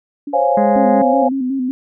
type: tone with exponential decay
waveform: sine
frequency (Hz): 286.4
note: D4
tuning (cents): -43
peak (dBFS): -21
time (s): 0.27-0.53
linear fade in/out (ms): 5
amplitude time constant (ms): 56
type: chord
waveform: sine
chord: Db major seventh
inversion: third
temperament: equal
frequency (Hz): 523.3 / 554.4 / 698.5 / 830.6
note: C5 / Db5 / F5 / Ab5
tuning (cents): 0 / 0 / 0 / 0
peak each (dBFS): -17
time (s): 0.33-1.29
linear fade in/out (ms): 10
type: harmonic tone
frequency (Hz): 207.7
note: G#3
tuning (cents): 0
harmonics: 1 / 2 / 3 / 4 / 5 / 6 / 7 / 8 / 9 / 10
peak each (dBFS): -16 / -25 / -34 / -32 / -32 / -39 / -42 / -36 / -43 / -41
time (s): 0.57-1.02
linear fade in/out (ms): 5
type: tone with vibrato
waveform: sine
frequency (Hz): 261.6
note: C4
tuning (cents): 0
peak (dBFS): -16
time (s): 0.76-1.71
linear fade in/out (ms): 0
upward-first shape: square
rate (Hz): 5.4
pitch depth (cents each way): 57
effects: none